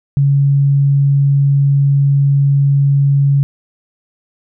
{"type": "tone", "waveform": "sine", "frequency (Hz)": 140, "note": "C#3", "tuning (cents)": 18, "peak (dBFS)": -8, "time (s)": [0.17, 3.43], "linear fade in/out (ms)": 0, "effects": []}